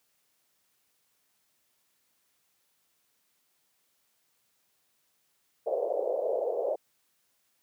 white band-pass noise, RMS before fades -30 dBFS, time 5.66-6.76 s, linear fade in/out 10 ms, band 440 to 630 Hz, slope 48 dB/octave, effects white hiss -73 dBFS RMS until 7.62 s + high-pass 80 Hz 12 dB/octave

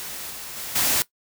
white noise with level steps, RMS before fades -34 / -36 / -33 / -21 dBFS, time 0-1.02 s, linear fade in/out 0 ms, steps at 0.3 / 0.56 / 0.75 s, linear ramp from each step 10 ms, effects noise-tail reverb RT60 0.1 s tail -18 dB re dry

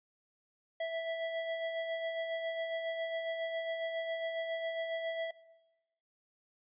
square tone with tremolo, 658 Hz, E5, 3 cents flat, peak -33 dBFS, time 0.8-5.31 s, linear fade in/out 5 ms, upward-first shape sine, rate 7.3 Hz, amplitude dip 35%, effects noise-tail reverb RT60 1.0 s tail -19 dB re dry + resampled to 8000 Hz

